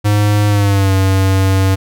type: tone with pitch glide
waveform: square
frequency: 103.83 to 95.76 Hz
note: G#2 to G2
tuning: 0 to -40 cents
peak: -10 dBFS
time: 0.04-1.76 s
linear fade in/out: 20 ms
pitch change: -140 cents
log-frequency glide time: 0.48-0.93 s
effects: none